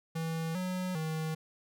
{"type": "tone with pitch steps", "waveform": "square", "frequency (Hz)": [162.9, 183.6, 158.4], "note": ["E3", "F#3", "D#3"], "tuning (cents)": [-20, -13, 31], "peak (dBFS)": -33, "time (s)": [0.15, 1.35], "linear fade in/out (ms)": 10, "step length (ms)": 400, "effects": []}